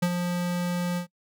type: tone with ADSR envelope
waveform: square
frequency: 176.4 Hz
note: F3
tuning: 18 cents sharp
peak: -20 dBFS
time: 0.02-1.07 s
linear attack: 9 ms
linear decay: 58 ms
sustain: -6 dB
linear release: 100 ms
effects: noise-tail reverb RT60 0.1 s tail -23 dB re dry